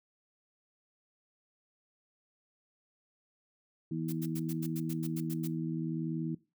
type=harmonic tone; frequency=80.6 Hz; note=E2; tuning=38 cents flat; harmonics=2 / 3 / 4; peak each=-35 / -39 / -37 dBFS; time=3.91-6.35 s; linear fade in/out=5 ms
type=noise bursts; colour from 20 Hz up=blue; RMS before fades=-44 dBFS; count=11; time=4.08-5.477 s; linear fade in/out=10 ms; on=47 ms; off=88 ms
effects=noise-tail reverb RT60 0.3 s tail -20 dB re dry